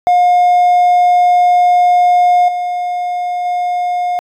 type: tone with level steps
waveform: triangle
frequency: 714 Hz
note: F5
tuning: 38 cents sharp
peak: -4 / -13 / -11 dBFS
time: 0.07-4.19 s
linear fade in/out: 0 ms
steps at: 2.48 / 3.45 s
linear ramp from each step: 5 ms
effects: tanh soft clip ceiling 0 dBFS